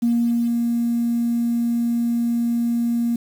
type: tone with ADSR envelope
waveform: sine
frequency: 235.4 Hz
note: A#3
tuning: 17 cents sharp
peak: -14 dBFS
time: 0.02-3.16 s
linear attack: 12 ms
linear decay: 470 ms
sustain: -3 dB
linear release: 4 ms
effects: tanh soft clip ceiling -11 dBFS + 7-bit

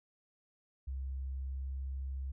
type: tone with pitch glide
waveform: sine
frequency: 66.5 to 66.89 Hz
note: C2 to C2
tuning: +29 to +39 cents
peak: -36 dBFS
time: 0.87-2.32 s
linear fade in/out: 10 ms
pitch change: +10 cents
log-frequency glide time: 1.44-1.76 s
effects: none

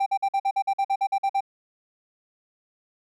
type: tone bursts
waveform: triangle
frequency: 786 Hz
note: G5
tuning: 4 cents sharp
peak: -18 dBFS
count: 13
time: 0-1.407 s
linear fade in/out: 10 ms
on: 63 ms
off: 49 ms
effects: none

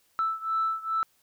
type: beating tone pair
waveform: sine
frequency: 1318.5 / 1320.9 Hz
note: E6 / E6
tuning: 0 / +3 cents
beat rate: 2.4 Hz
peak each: -27 / -29 dBFS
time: 0.19-1.03 s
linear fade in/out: 0 ms
effects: tanh soft clip ceiling -19 dBFS + white hiss -67 dBFS RMS until 1.22 s

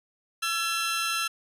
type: tone cluster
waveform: 20% pulse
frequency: 1344 / 1698 / 3160 Hz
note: E6 / G#6 / G7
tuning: +33 / +38 / +13 cents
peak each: -22 / -30 / -30 dBFS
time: 0.42-1.28 s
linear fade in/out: 10 ms
effects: resampled to 32000 Hz

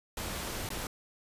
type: noise with dropouts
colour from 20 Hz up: pink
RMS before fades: -37 dBFS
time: 0.17-0.87 s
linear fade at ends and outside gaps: 2 ms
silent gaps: 0.69-0.703 s
effects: resampled to 32000 Hz

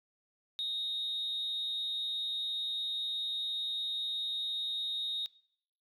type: tone with amplitude modulation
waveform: sine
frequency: 3729 Hz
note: A#7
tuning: in tune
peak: -29 dBFS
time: 0.59-5.26 s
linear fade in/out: 0 ms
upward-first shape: sine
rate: 263 Hz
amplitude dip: 50%
effects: noise-tail reverb RT60 0.7 s tail -23 dB re dry + tanh soft clip ceiling -28 dBFS

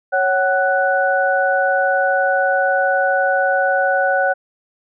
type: tone cluster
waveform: sine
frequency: 553 / 752 / 1484 Hz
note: C#5 / F#5 / F#6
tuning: -4 / +28 / +5 cents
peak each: -18 dBFS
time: 0.12-4.34 s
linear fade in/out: 20 ms
effects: none

